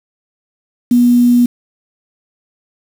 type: tone with quantisation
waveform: sine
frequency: 242.7 Hz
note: B3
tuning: 30 cents flat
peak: -6 dBFS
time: 0.91-1.46 s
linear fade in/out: 5 ms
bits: 5
effects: none